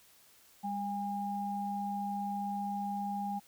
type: tone pair together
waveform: sine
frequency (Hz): 200.6 / 812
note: G3 / G#5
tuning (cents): +40 / -39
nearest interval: 2 octaves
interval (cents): 2421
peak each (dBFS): -37 / -35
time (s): 0.63-3.4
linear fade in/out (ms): 20
effects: white hiss -62 dBFS RMS until 3.47 s